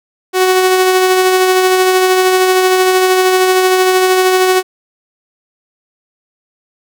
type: tone with tremolo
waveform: sawtooth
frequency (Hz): 371.7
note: F#4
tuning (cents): +8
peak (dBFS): -3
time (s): 0.33-4.63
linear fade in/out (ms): 50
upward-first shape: sine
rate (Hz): 13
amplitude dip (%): 30
effects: none